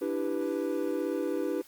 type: chord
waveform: triangle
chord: E minor seventh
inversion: third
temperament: equal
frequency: 293.7 / 329.6 / 392 / 493.9 Hz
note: D4 / E4 / G4 / B4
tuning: 0 / 0 / 0 / 0 cents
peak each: -32 dBFS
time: 0.01-1.62 s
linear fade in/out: 10 ms
effects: white hiss -56 dBFS RMS until 1.67 s + Opus 32 kbps